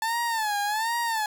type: tone with vibrato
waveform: 30% pulse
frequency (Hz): 877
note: A5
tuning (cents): -6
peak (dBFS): -22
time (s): 0.02-1.26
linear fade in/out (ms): 2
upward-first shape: sine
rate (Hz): 1.3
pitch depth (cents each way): 130
effects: none

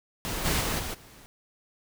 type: noise with level steps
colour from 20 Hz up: pink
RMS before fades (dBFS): -32 / -26 / -29 / -34 / -51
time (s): 0.25-1.26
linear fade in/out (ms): 0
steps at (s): 0.44 / 0.6 / 0.78 / 0.93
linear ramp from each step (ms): 20
effects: none

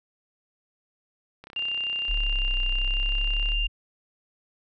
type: click train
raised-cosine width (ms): 0.3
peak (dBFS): -27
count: 69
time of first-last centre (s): 1.44-3.52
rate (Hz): 32.7
type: tone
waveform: sine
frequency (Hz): 2794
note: F7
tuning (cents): 0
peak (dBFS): -26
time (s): 1.56-3.67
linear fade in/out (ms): 5
type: linear two-way sweep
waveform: sine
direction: down then up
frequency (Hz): 38.2 to 30.87 to 38.2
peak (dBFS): -24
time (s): 2.08-3.68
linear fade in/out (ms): 20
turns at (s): 2.56
effects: none

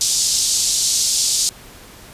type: band-pass noise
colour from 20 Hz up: white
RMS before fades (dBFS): -18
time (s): 0.01-1.49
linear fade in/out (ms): 0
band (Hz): 4300 to 7800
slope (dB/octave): 24
effects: pink hiss -41 dBFS RMS until 2.13 s + resampled to 32000 Hz

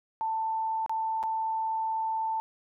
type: tone with dropouts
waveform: sine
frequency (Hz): 888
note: A5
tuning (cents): +16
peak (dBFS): -27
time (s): 0.21-2.4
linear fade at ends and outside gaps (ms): 0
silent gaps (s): 0.862-0.895 / 1.229-1.236
effects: none

